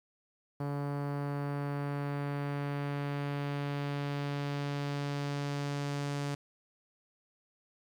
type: tone with low-pass filter sweep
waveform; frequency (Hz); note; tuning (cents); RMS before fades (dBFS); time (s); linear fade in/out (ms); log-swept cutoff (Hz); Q
sawtooth; 142.9; D3; -47; -35; 0.6-6.35; 5; 1100 to 8000; 0.95
effects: 10-bit